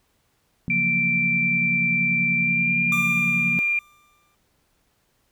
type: chord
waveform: sine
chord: Gb major seventh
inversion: second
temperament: equal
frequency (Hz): 138.59 / 174.61 / 185 / 233.1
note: Db3 / F3 / Gb3 / Bb3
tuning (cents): 0 / 0 / 0 / 0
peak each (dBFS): -33 / -28 / -34 / -30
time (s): 0.68-3.59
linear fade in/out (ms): 0
type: tone with pitch glide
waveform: sine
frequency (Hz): 2349 to 2393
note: D7 to D7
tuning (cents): 0 to +32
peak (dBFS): -19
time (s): 0.7-3.79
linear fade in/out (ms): 2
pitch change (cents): +32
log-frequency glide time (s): 2.35-2.81
type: tone with exponential decay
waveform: 25% pulse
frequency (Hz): 1188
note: D6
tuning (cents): +20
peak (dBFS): -22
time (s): 2.92-4.35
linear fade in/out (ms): 2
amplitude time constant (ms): 310
effects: pink hiss -67 dBFS RMS until 5.31 s